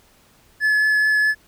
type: tone with vibrato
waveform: triangle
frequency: 1716 Hz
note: A6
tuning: 44 cents flat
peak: -13 dBFS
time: 0.6-1.35 s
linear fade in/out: 50 ms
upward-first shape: triangle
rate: 4.7 Hz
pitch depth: 11 cents each way
effects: pink hiss -55 dBFS RMS until 1.47 s